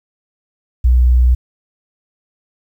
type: tone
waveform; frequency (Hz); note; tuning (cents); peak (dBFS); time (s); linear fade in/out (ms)
sine; 61.74; B1; 0; -7; 0.84-1.35; 10
effects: 8-bit